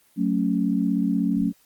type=chord; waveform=sine; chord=F# minor; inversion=none; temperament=just; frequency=185 / 222 / 277.5 Hz; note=F#3 / A3 / C#4; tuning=0 / +16 / +2 cents; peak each=-24 dBFS; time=0.16-1.53 s; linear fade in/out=50 ms; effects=white hiss -60 dBFS RMS until 1.65 s + Opus 24 kbps